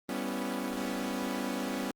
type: chord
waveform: sawtooth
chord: C# half-diminished seventh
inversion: second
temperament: equal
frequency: 196 / 246.9 / 277.2 / 329.6 Hz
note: G3 / B3 / C#4 / E4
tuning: 0 / 0 / 0 / 0 cents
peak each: -34 / -32 / -33 / -38 dBFS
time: 0.09-1.91 s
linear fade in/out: 2 ms
effects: Opus 24 kbps